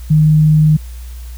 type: tone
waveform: sine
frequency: 154.2 Hz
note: D#3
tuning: 15 cents flat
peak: -6 dBFS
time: 0.1-0.77 s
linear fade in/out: 10 ms
effects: added 60 Hz sine -26 dBFS peak until 1.37 s + white hiss -43 dBFS RMS until 1.37 s